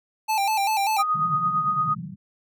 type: tone with vibrato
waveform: square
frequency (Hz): 830.6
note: G#5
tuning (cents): 0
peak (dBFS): -21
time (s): 0.28-1.03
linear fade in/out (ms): 20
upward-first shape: square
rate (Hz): 5.1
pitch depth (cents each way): 83
type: tone with tremolo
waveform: sine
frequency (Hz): 1244.5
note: D#6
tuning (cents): 0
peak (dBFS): -18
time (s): 0.98-1.95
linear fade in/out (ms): 20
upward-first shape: sine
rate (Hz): 8.8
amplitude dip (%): 50
type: band-pass noise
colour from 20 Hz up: white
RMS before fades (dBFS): -35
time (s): 1.14-2.16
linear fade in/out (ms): 20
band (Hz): 130 to 180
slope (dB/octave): 48
effects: none